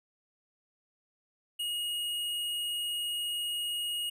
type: tone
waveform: square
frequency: 2877 Hz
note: F#7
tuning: 49 cents flat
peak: -32 dBFS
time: 1.59-4.1 s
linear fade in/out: 10 ms
effects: none